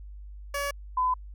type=tone pair in turn; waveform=15% pulse / sine; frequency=567 / 1010.3 Hz; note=C#5 / B5; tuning=+39 / +39 cents; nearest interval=minor seventh; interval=1000 cents; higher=second; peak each=-22 dBFS; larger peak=neither; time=0.54-0.71 / 0.97-1.14 s; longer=neither; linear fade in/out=5 ms; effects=added 50 Hz sine -40 dBFS peak until 1.34 s

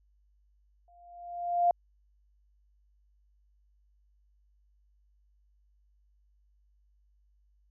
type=tone with exponential growth; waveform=sine; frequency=698.5 Hz; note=F5; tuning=in tune; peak=-19 dBFS; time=0.88-1.71 s; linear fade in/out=2 ms; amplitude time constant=180 ms; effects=added 50 Hz sine -64 dBFS peak until 7.7 s

